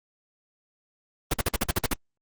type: noise bursts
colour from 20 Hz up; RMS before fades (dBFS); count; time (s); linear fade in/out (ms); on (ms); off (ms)
pink; -23; 9; 1.31-1.937; 5; 27; 48
effects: Opus 32 kbps